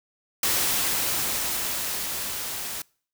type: noise with level ramp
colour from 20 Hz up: white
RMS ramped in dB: -23 to -33 dBFS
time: 0.43-2.82 s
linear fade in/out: 2 ms
effects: noise-tail reverb RT60 0.5 s tail -26 dB re dry